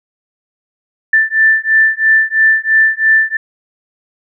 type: beating tone pair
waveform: sine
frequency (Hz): 1768 / 1771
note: A6 / A6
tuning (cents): +8 / +11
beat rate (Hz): 3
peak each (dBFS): -11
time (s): 1.13-3.37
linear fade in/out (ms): 5
effects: none